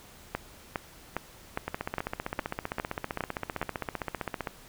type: two click trains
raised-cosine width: 0.5 ms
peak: -16 / -14 dBFS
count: 44 / 9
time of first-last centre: 1.68-4.472 / 0.35-3.615 s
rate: 15.4 / 2.45 Hz
effects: pink hiss -52 dBFS RMS until 4.68 s